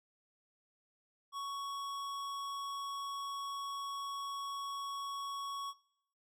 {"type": "tone with tanh clipping", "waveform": "sine", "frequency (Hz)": 1114, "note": "C#6", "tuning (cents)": 8, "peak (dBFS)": -40, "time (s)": [1.32, 5.74], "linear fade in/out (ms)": 50, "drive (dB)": 17, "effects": ["noise-tail reverb RT60 0.7 s tail -21 dB re dry"]}